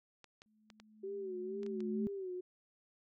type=clicks; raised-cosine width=0.2 ms; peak=-37 dBFS; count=7; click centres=0.243 / 0.419 / 0.702 / 0.8 / 1.632 / 1.664 / 1.805 s
type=tone with exponential growth; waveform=sine; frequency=215.2 Hz; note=A3; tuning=38 cents flat; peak=-32 dBFS; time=0.46-2.07 s; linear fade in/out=0 ms; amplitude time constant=350 ms
type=tone with vibrato; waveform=sine; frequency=380.2 Hz; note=F#4; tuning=47 cents sharp; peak=-39 dBFS; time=1.03-2.41 s; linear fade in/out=10 ms; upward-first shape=sine; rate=2.1 Hz; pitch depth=88 cents each way
effects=none